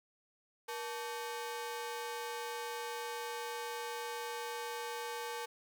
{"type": "ring-modulated tone", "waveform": "sawtooth", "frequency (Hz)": 676, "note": "E5", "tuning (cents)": 43, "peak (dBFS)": -32, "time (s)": [0.68, 5.46], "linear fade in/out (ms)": 10, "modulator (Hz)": 202, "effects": []}